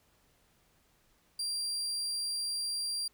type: tone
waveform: 35% pulse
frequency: 4744 Hz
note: D8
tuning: 17 cents sharp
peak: -31 dBFS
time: 1.39-3.08 s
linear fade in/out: 5 ms
effects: pink hiss -69 dBFS RMS until 3.13 s